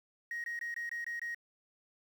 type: tone bursts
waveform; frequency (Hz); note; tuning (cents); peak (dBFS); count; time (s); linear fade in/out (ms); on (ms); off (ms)
sine; 1881; A#6; +15; -34; 7; 0.31-1.346; 2; 130; 21
effects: tanh soft clip ceiling -34 dBFS + 10-bit